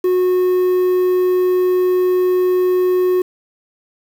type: tone with quantisation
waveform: triangle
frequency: 365 Hz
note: F#4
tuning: 24 cents flat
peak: -10 dBFS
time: 0.04-3.22 s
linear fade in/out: 5 ms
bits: 6
effects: none